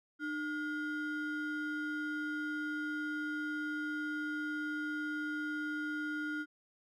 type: ring-modulated tone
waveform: triangle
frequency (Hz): 865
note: A5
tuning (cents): -30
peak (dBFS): -30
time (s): 0.19-6.46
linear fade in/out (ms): 50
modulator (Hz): 562
effects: none